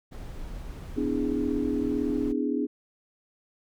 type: noise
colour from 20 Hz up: brown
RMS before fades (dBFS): -38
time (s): 0.11-2.33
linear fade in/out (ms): 20
type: chord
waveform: sine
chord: E dominant seventh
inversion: second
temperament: equal with one note detuned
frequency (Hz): 252.1 / 293.7 / 329.6 / 415.3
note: B3 / D4 / E4 / G#4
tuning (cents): +36 / 0 / 0 / 0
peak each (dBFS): -29 / -28 / -34 / -32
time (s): 0.96-2.67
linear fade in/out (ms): 20
effects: none